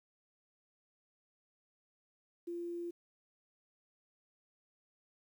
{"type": "tone with quantisation", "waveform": "sine", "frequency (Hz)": 345, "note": "F4", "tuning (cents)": -21, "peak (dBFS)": -38, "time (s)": [2.47, 2.91], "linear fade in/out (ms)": 10, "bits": 11, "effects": []}